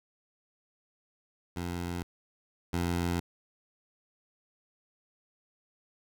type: tone pair in turn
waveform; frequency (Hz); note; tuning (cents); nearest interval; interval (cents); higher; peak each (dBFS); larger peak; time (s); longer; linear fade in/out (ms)
15% pulse; 87.31 / 86.76; F2 / F2; 0 / -11; unison; 11; first; -27 / -22; second; 1.56-2.03 / 2.73-3.2; neither; 5
effects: none